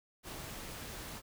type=noise; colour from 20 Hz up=pink; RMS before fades=-45 dBFS; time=0.23-1.22 s; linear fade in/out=50 ms; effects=none